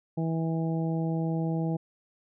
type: harmonic tone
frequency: 162.9 Hz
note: E3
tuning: 20 cents flat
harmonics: 1 / 2 / 3 / 4 / 5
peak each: -27 / -33 / -38 / -40 / -41 dBFS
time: 0.17-1.77 s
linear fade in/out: 10 ms
effects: none